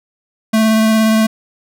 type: tone with vibrato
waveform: square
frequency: 220 Hz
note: A3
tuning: in tune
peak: -10 dBFS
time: 0.53-1.27 s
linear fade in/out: 10 ms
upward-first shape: sine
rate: 17 Hz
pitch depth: 12 cents each way
effects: none